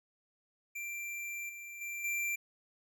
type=tone with level steps; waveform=square; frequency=2358 Hz; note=D7; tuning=6 cents sharp; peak=-39 / -45 / -39 / -33 dBFS; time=0.75-2.36 s; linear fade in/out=10 ms; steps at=1.49 / 1.81 / 2.04 s; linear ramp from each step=5 ms; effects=none